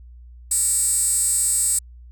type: tone with high-pass filter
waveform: 15% pulse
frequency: 464.3 Hz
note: A#4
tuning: 7 cents flat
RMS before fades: -20 dBFS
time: 0.51-1.79 s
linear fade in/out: 5 ms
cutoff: 8600 Hz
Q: 9.3
effects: added 60 Hz sine -40 dBFS peak until 2.11 s